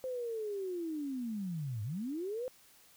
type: linear two-way sweep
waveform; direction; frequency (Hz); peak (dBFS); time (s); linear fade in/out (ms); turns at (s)
sine; down then up; 522 to 99.4 to 522; -35; 0.04-2.48; 0; 1.83
effects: white hiss -62 dBFS RMS until 2.96 s